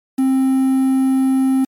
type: tone with quantisation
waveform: triangle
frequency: 264.3 Hz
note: C4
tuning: 18 cents sharp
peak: -10 dBFS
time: 0.18-1.65 s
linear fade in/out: 10 ms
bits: 6
effects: MP3 96 kbps